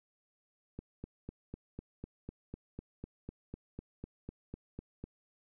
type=click train; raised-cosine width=3 ms; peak=-29 dBFS; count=18; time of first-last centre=0.79-5.04 s; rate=4 Hz; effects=none